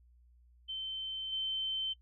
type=tone with level steps; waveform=sine; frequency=3090 Hz; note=G7; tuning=26 cents flat; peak=-36 / -32 dBFS; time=0.68-1.94 s; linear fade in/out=20 ms; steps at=1.32 s; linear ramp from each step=10 ms; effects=noise-tail reverb RT60 0.1 s tail -24 dB re dry + added 60 Hz sine -60 dBFS peak until 2.01 s